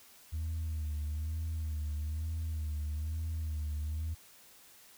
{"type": "tone with vibrato", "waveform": "sine", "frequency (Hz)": 77.78, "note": "D#2", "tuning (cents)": 0, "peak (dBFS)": -31, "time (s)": [0.32, 4.15], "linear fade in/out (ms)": 20, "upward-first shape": "sine", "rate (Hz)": 1.1, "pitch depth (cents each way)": 69, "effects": ["tanh soft clip ceiling -31 dBFS", "white hiss -58 dBFS RMS until 4.97 s"]}